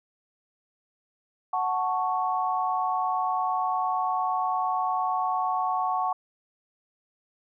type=chord; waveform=sine; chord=F# minor; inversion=none; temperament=equal; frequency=740 / 880 / 1108.7 Hz; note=F#5 / A5 / C#6; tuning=0 / 0 / 0 cents; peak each=-27 / -30 / -28 dBFS; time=1.53-6.13 s; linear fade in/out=5 ms; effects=none